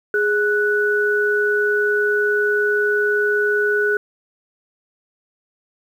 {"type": "tone pair together", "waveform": "sine", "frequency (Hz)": [415.1, 1480], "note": ["G#4", "F#6"], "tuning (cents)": [-1, 0], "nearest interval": "octave + minor seventh", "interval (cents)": 2201, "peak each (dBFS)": -18, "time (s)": [0.14, 3.97], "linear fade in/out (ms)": 2, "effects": ["8-bit"]}